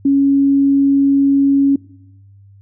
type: tone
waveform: sine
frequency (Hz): 277.2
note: C#4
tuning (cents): 0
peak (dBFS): -9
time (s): 0.05-1.76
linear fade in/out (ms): 5
effects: noise-tail reverb RT60 0.9 s tail -23 dB re dry + added 99 Hz sine -41 dBFS peak until 2.61 s